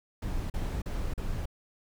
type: noise bursts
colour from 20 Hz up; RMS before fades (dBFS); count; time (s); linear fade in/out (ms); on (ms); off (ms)
brown; -32; 4; 0.22-1.457; 5; 280; 39
effects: none